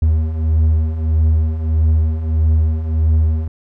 triangle beating tone pair, 77.78 / 79.38 Hz, D#2 / D#2, 0 / +35 cents, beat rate 1.6 Hz, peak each -17 / -11 dBFS, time 0.02-3.48 s, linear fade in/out 5 ms, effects none

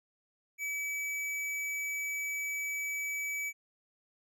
square tone, 2290 Hz, D7, 44 cents flat, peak -34 dBFS, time 0.58-3.53 s, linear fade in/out 50 ms, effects none

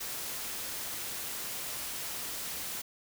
white noise, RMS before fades -38 dBFS, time 0-2.82 s, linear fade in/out 10 ms, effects none

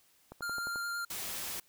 click train, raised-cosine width 1 ms, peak -31 dBFS, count 6, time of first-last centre 0.32-0.759 s, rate 11.4 Hz
square tone with vibrato, 1396.9 Hz, F6, in tune, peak -35 dBFS, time 0.42-1.05 s, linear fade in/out 5 ms, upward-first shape sine, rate 9.5 Hz, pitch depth 11 cents each way
white noise, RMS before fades -39 dBFS, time 1.1-1.6 s, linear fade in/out 5 ms
effects white hiss -67 dBFS RMS until 1.68 s

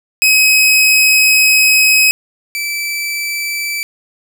sawtooth tone pair in turn, 2541 / 2321 Hz, D#7 / D7, +36 / -21 cents, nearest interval major second, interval 157 cents, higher first, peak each -4 / -14 dBFS, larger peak first, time 0.22-2.11 / 2.55-3.83 s, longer first, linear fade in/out 0 ms, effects none

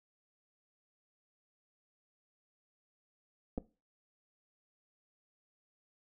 clicks, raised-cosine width 2 ms, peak -24 dBFS, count 2, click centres 3.578 / 3.582 s, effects noise-tail reverb RT60 0.3 s tail -18 dB re dry

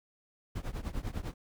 brown noise with tremolo, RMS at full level -33 dBFS, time 0.55-1.34 s, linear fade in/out 10 ms, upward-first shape triangle, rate 10 Hz, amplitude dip 95%, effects none

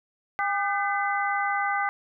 harmonic tone with a mistuned harmonic, 403 Hz, G4, 48 cents sharp, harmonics 2 / 3 / 4 / 5, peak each -27 / -29 / -30 / -31 dBFS, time 0.39-1.89 s, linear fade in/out 0 ms, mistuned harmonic 4, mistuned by -86 cents, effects none

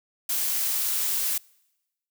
blue noise, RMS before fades -26 dBFS, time 0.29-1.38 s, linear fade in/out 5 ms, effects noise-tail reverb RT60 1.0 s tail -26 dB re dry

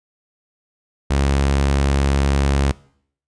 sawtooth tone, 69.3 Hz, C#2, in tune, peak -11 dBFS, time 1.1-2.72 s, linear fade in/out 10 ms, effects noise-tail reverb RT60 0.6 s tail -21 dB re dry + resampled to 22050 Hz

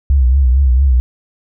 sine tone with vibrato, 65.41 Hz, C2, in tune, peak -7 dBFS, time 0.1-1 s, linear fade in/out 0 ms, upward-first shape triangle, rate 4.4 Hz, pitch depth 140 cents each way, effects none

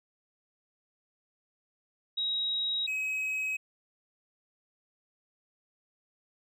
sine / triangle tone pair in turn, 3815 / 2546 Hz, A#7 / D#7, +39 / +39 cents, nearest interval perfect fifth, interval 700 cents, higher first, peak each -28 dBFS, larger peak neither, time 2.17-2.87 / 2.87-3.57 s, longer neither, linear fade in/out 10 ms, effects none

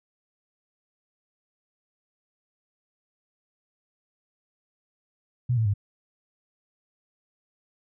sine tone with pitch steps, 123.47 / 111.92 / 101.45 Hz, B2 / A2 / G#2, 0 / +30 / -40 cents, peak -20 dBFS, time 5.49-5.739 s, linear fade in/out 10 ms, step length 83 ms, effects none

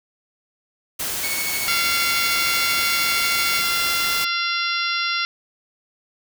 white noise, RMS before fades -26 dBFS, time 0.99-4.25 s, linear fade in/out 10 ms
sawtooth tone with tremolo, 2217 Hz, C#7, in tune, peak -20 dBFS, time 1.23-3.62 s, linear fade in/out 10 ms, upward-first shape triangle, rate 13 Hz, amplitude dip 50%
harmonic tone, 690 Hz, F5, 21 cents flat, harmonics 2 / 3 / 4 / 5 / 6 / 7 / 8, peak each -25 / -27 / -28 / -29 / -30 / -30 / -31 dBFS, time 1.68-5.25 s, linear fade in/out 0 ms
effects none

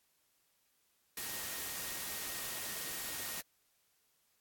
sine tone in noise, 1864.7 Hz, A#6, in tune, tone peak -52 dBFS, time 1.17-3.41 s, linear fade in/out 2 ms, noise white, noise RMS -41 dBFS, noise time 1.17-3.41 s, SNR -14 dB, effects white hiss -75 dBFS RMS until 4.4 s + AAC 64 kbps

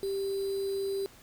sine tone with sample-and-hold, 392 Hz, G4, in tune, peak -29 dBFS, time 0.03-1.06 s, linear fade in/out 0 ms, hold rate 4410 Hz, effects pink hiss -55 dBFS RMS until 1.22 s

